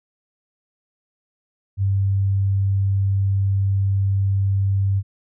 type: tone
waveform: sine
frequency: 98 Hz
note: G2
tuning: in tune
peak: -16 dBFS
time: 1.77-5.03 s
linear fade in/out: 50 ms
effects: none